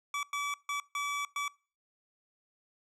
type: tone bursts at uneven times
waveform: 25% pulse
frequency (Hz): 1148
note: D6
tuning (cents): -40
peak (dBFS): -28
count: 5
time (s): 0.14-0.23 / 0.33-0.54 / 0.69-0.8 / 0.95-1.25 / 1.36-1.48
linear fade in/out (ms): 2
effects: noise-tail reverb RT60 0.4 s tail -25 dB re dry + low-pass 9000 Hz 12 dB/octave